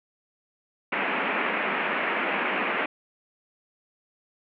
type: band-pass noise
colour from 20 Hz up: white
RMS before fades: -27 dBFS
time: 0.92-2.86 s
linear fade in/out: 5 ms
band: 190 to 2600 Hz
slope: 48 dB/octave
effects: none